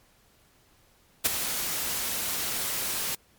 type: noise with ADSR envelope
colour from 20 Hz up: white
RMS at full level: -20 dBFS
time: 1.24-3.15 s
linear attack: 19 ms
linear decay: 19 ms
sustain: -10 dB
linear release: 4 ms
effects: pink hiss -62 dBFS RMS until 3.38 s + MP3 96 kbps